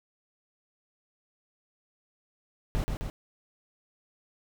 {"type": "noise with echo", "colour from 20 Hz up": "brown", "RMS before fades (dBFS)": -28, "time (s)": [2.75, 2.84], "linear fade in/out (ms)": 0, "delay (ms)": 130, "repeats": 2, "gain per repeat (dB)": -3, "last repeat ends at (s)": 3.1, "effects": []}